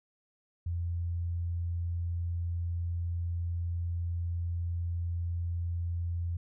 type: tone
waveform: sine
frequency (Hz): 85.8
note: F2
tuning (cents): -30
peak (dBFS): -30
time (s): 0.66-6.37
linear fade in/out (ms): 5
effects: none